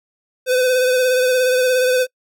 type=tone with vibrato; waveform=square; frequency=507 Hz; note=B4; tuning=45 cents sharp; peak=-14 dBFS; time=0.46-2.07 s; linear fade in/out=50 ms; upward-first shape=triangle; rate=17 Hz; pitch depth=36 cents each way; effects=noise-tail reverb RT60 0.1 s tail -26 dB re dry